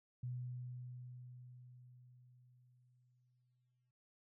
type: tone with exponential decay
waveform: sine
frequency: 124.3 Hz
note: B2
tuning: 12 cents sharp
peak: -40 dBFS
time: 0.23-3.91 s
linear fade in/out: 5 ms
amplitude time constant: 800 ms
effects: noise-tail reverb RT60 0.4 s tail -18 dB re dry